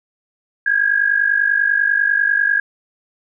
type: tone pair together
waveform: sine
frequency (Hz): 1612.9 / 1663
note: G6 / G#6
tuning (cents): +49 / +2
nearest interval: minor second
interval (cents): 53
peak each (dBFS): -16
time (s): 0.66-2.6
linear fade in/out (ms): 5
effects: none